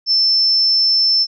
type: tone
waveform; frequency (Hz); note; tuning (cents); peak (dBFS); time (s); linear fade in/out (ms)
sine; 5310; E8; +12; -11; 0.06-1.27; 50
effects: none